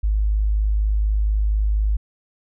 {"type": "tone", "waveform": "sine", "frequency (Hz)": 52.1, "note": "G#1", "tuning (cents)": 6, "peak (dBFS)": -16, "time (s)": [0.03, 1.97], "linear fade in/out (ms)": 10, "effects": []}